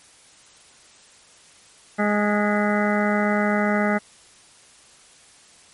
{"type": "harmonic tone with a mistuned harmonic", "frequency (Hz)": 207.7, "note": "G#3", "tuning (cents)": 0, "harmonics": [1, 2, 3, 4, 6, 7, 8, 9, 10], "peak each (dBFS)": [-21, -28, -25, -28, -29, -30, -33, -35, -29], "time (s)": [1.98, 3.99], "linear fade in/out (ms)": 20, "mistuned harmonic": 10, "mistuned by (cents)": -52, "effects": ["white hiss -51 dBFS RMS until 5.73 s", "MP3 48 kbps"]}